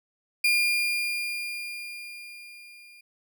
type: tone with level ramp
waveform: 35% pulse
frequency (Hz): 2412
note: D7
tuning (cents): +46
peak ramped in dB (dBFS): -17 to -47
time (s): 0.44-3.01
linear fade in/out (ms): 5
effects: none